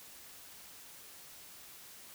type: silence
effects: white hiss -53 dBFS RMS until 2.14 s